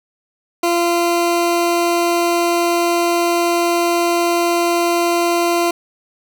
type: tone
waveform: 20% pulse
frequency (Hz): 343.8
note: F4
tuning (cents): -27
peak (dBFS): -9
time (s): 0.63-5.71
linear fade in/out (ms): 5
effects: none